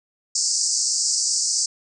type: band-pass noise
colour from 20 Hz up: pink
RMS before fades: -22 dBFS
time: 0.35-1.66 s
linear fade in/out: 5 ms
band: 4700 to 8400 Hz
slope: 96 dB/octave
effects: none